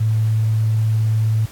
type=tone with vibrato; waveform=sine; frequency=110 Hz; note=A2; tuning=in tune; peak=-14 dBFS; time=0-1.46 s; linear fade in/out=10 ms; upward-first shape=sine; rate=19 Hz; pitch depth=9 cents each way; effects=pink hiss -42 dBFS RMS until 1.51 s + AAC 64 kbps